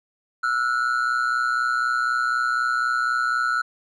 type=ring-modulated tone; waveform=triangle; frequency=1392 Hz; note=F6; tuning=6 cents flat; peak=-15 dBFS; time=0.43-3.62 s; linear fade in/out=10 ms; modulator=62 Hz; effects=resampled to 22050 Hz